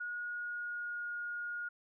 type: tone with pitch glide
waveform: sine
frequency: 1447 to 1432 Hz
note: F#6 to F6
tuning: -39 to +43 cents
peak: -37 dBFS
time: 0-1.69 s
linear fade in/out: 10 ms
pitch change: -18 cents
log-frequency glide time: 0.13-1.11 s
effects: none